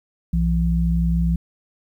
sine tone pair together, 61.64 / 168.8 Hz, B1 / E3, -3 / +41 cents, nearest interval octave + perfect fourth, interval 1744 cents, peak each -19 dBFS, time 0.33-1.36 s, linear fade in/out 5 ms, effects 9-bit

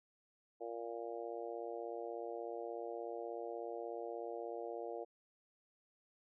harmonic tone, 116.54 Hz, A#2, in tune, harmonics 3 / 4 / 5 / 6 / 7, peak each -48 / -45 / -48 / -48 / -54 dBFS, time 0.6-5.05 s, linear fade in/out 20 ms, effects none

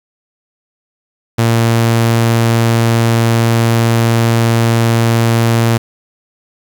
sawtooth tone, 115.4 Hz, A#2, 17 cents flat, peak -5 dBFS, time 1.38-5.78 s, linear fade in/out 10 ms, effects 7-bit

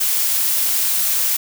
blue noise, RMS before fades -18 dBFS, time 0-1.37 s, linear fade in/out 10 ms, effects none

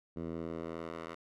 10% pulse tone with band-pass filter sweep, 82.41 Hz, E2, in tune, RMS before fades -41 dBFS, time 0.16-1.15 s, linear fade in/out 10 ms, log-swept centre 240 to 1200 Hz, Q 0.72, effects none

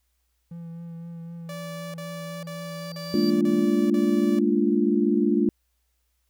triangle tone with vibrato, 168 Hz, E3, 33 cents sharp, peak -33 dBFS, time 0.51-3.64 s, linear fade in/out 5 ms, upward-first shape triangle, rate 3.9 Hz, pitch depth 22 cents each way
sawtooth tone bursts, 580 Hz, D5, 22 cents flat, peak -32 dBFS, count 6, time 1.49-4.39 s, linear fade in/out 2 ms, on 450 ms, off 40 ms
triangle tone with exponential growth, 4670 Hz, D8, 11 cents flat, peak -30 dBFS, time 2.1-3.3 s, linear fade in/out 2 ms, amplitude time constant 260 ms
sine chord, Bb dominant seventh, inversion third, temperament equal with one note detuned, 207.7 / 227.8 / 293.7 / 349.2 Hz, Ab3 / Bb3 / D4 / F4, 0 / -40 / 0 / 0 cents, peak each -24 dBFS, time 3.14-5.49 s, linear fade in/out 2 ms
effects added 60 Hz sine -70 dBFS peak until 6.29 s + white hiss -75 dBFS RMS until 6.29 s

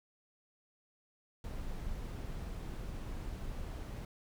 brown noise, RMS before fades -41 dBFS, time 1.44-4.05 s, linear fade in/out 2 ms, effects none

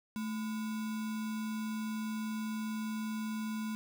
sine tone with sample-and-hold, 218.1 Hz, A3, 15 cents flat, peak -34 dBFS, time 0.16-3.75 s, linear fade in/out 0 ms, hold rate 1225 Hz, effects none

